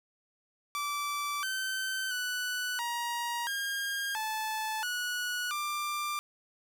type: tone with pitch steps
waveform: sawtooth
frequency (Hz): 1163 / 1539 / 1486 / 948 / 1617 / 871 / 1466 / 1186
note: D6 / G6 / F#6 / A#5 / G#6 / A5 / F#6 / D6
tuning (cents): -17 / -32 / +7 / +29 / -47 / -18 / -16 / +17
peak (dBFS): -28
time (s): 0.75-6.19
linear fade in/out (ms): 0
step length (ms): 680
effects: none